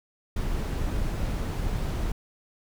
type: noise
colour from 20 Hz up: brown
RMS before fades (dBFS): -28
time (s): 0.36-2.12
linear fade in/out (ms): 5
effects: none